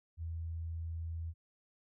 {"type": "tone", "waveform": "sine", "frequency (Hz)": 82.41, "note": "E2", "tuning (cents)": 0, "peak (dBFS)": -37, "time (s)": [0.17, 1.34], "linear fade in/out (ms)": 50, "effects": []}